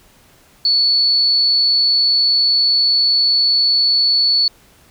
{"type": "tone", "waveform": "sine", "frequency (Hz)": 4435, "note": "C#8", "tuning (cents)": 0, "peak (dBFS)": -11, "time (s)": [0.65, 4.48], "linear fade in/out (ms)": 2, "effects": ["pink hiss -50 dBFS RMS until 4.9 s"]}